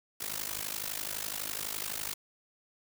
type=noise with amplitude modulation; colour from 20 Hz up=white; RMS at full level=-33 dBFS; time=0.2-2.14 s; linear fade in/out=10 ms; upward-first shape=sine; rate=51.9 Hz; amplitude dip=90%; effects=none